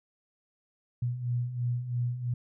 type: beating tone pair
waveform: sine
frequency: 119.6 / 122.6 Hz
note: A#2 / B2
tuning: +45 / -12 cents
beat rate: 3 Hz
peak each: -35 / -29 dBFS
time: 1.02-2.34 s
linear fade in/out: 5 ms
effects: none